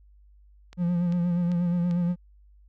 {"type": "click train", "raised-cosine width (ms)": 0.2, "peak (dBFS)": -28, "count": 4, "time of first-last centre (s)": [0.73, 1.911], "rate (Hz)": 2.54}
{"type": "tone with vibrato", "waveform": "triangle", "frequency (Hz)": 174.61, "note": "F3", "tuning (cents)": 0, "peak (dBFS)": -20, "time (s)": [0.77, 2.16], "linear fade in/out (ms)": 50, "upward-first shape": "sine", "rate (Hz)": 8.4, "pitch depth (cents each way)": 38}
{"effects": ["added 50 Hz sine -52 dBFS peak until 2.68 s"]}